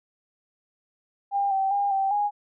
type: tone with pitch steps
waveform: sine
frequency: 800 / 774 / 806 / 778 / 825 Hz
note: G5 / G5 / G5 / G5 / G#5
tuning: +35 / -22 / +48 / -13 / -12 cents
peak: -21 dBFS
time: 1.31-2.31 s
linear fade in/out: 50 ms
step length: 200 ms
effects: none